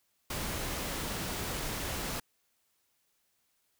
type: noise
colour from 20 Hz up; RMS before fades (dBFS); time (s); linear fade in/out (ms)
pink; -36; 0.3-2.2; 5
effects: white hiss -75 dBFS RMS until 3.79 s